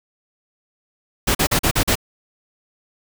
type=noise bursts; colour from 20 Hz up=pink; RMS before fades=-17 dBFS; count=6; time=1.27-1.955 s; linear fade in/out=10 ms; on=80 ms; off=41 ms; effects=none